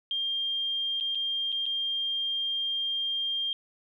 sine tone with dropouts, 3200 Hz, G7, 35 cents sharp, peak -27 dBFS, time 0.11-3.53 s, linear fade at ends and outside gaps 1 ms, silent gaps 1.001-1.008 / 1.149-1.154 / 1.52-1.525 / 1.657-1.663 s, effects 11-bit

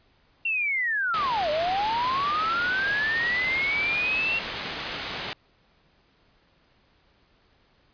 sine linear two-way sweep, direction down then up, 2748 to 587.3 to 2748 Hz, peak -23 dBFS, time 0.45-4.39 s, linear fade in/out 5 ms, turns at 1.5 s
white low-pass noise, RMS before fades -34 dBFS, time 1.14-5.33 s, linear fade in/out 0 ms, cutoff 4100 Hz, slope 24 dB/octave
effects pink hiss -63 dBFS RMS until 7.93 s + resampled to 11025 Hz

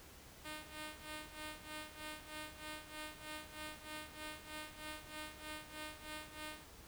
5% pulse tone with tremolo, 306.5 Hz, D#4, 26 cents flat, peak -33 dBFS, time 0.44-6.65 s, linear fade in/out 20 ms, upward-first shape sine, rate 3.2 Hz, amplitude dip 80%, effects added 70 Hz sine -65 dBFS peak until 6.87 s + pink hiss -58 dBFS RMS until 6.87 s

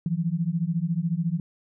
sine beating tone pair, 161.3 / 175.3 Hz, E3 / F3, -37 / +7 cents, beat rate 14 Hz, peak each -26 dBFS, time 0.06-1.4 s, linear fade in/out 2 ms, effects none

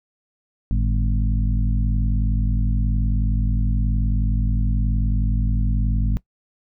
harmonic tone with a mistuned harmonic, 51 Hz, G#1, 31 cents flat, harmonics 1 / 2 / 3 / 4 / 5, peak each -18 / -24 / -32 / -29 / -34 dBFS, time 0.71-6.17 s, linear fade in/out 0 ms, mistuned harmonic 2, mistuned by +130 cents, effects noise-tail reverb RT60 0.1 s tail -20 dB re dry

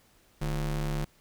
square ring-modulated tone, 91.9 Hz, F#2, 11 cents flat, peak -26 dBFS, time 0.41-1.05 s, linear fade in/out 10 ms, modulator 56.6 Hz, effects pink hiss -63 dBFS RMS until 1.2 s

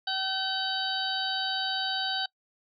harmonic tone, 765 Hz, G5, 42 cents flat, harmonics 1 / 2 / 4 / 5 / 6, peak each -34 / -34 / -34 / -34 / -34 dBFS, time 0.07-2.26 s, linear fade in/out 5 ms, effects noise-tail reverb RT60 0.1 s tail -24 dB re dry

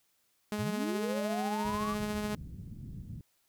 sawtooth tone with tremolo, 210 Hz, G#3, 19 cents sharp, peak -27 dBFS, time 0.52-2.35 s, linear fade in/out 0 ms, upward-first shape triangle, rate 14 Hz, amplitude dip 35%
sine linear sweep, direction up, 82.3 to 1181 Hz, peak -34 dBFS, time 0.58-1.95 s, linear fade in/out 20 ms
white low-pass noise, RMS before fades -44 dBFS, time 1.64-3.21 s, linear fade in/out 2 ms, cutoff 190 Hz, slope 24 dB/octave
effects white hiss -73 dBFS RMS until 3.48 s

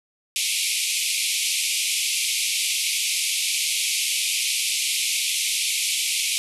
pink band-pass noise, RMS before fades -24 dBFS, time 0.36-6.38 s, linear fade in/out 0 ms, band 2200 to 12000 Hz, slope 96 dB/octave, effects none

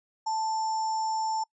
sine tone with sample-and-hold, 880 Hz, A5, in tune, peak -26 dBFS, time 0.26-1.44 s, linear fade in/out 10 ms, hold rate 6300 Hz, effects noise-tail reverb RT60 0.1 s tail -24 dB re dry + resampled to 22050 Hz

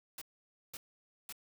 white noise bursts, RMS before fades -45 dBFS, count 3, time 0.18-1.325 s, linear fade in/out 2 ms, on 35 ms, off 520 ms, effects none

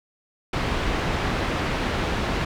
pink low-pass noise, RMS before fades -25 dBFS, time 0.53-2.45 s, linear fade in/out 5 ms, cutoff 3000 Hz, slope 12 dB/octave, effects none

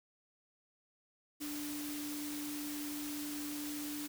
sine tone in noise, 294.3 Hz, D4, 4 cents sharp, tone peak -40 dBFS, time 1.4-4.08 s, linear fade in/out 20 ms, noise white, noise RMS -45 dBFS, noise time 1.4-4.08 s, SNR +2 dB, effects none

